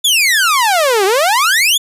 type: exponential two-way sweep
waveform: sawtooth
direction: down then up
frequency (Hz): 3565 to 370 to 3565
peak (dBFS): -6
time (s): 0.04-1.78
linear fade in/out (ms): 10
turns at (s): 1.05
effects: resampled to 32000 Hz